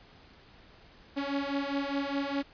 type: beating tone pair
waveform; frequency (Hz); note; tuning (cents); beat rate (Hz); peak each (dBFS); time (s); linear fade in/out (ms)
sawtooth; 277.2 / 282.1; C#4 / C#4; 0 / +30; 4.9; -29; 1.16-2.43; 20
effects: pink hiss -56 dBFS RMS until 2.53 s + resampled to 11025 Hz